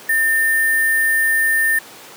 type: tone with sample-and-hold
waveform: sine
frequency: 1800 Hz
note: A6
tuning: 39 cents sharp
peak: -13 dBFS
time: 0.09-1.79 s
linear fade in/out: 5 ms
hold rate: 11025 Hz
effects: pink hiss -38 dBFS RMS until 2.16 s + high-pass 300 Hz 12 dB/octave